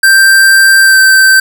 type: tone with pitch glide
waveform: square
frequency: 1572 to 1553 Hz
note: G6 to G6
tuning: +4 to -17 cents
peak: -3 dBFS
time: 0.03-1.4 s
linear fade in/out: 5 ms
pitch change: -21 cents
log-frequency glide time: 0.83-0.97 s
effects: none